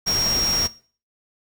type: tone in noise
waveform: sine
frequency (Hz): 5588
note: F8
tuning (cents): 0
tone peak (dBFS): -19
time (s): 0.06-0.68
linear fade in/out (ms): 20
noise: pink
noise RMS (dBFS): -28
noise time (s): 0.06-0.68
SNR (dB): +6
effects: noise-tail reverb RT60 0.4 s tail -18 dB re dry